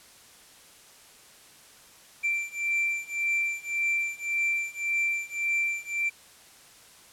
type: beating tone pair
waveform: triangle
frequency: 2349 / 2350.8 Hz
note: D7 / D7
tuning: 0 / +1 cents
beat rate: 1.8 Hz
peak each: -28 / -27 dBFS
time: 2.23-6.1 s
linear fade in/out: 20 ms
effects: white hiss -53 dBFS RMS until 7.12 s + low-pass 11000 Hz 12 dB/octave